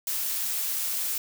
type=noise; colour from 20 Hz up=blue; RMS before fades=-29 dBFS; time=0.07-1.18 s; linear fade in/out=2 ms; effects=none